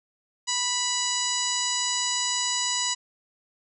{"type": "harmonic tone with a mistuned harmonic", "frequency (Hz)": 987.8, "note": "B5", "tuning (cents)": 0, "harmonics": [1, 2, 3, 4, 5, 6, 7, 8], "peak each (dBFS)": [-33, -35, -33, -32, -32, -35, -29, -34], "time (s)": [0.47, 2.95], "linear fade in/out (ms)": 20, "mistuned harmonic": 3, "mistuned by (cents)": -26, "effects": []}